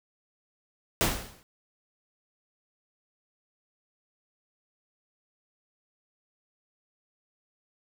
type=noise with exponential decay; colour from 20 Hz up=pink; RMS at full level=-21 dBFS; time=1.01-1.43 s; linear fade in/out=0 ms; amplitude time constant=90 ms; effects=none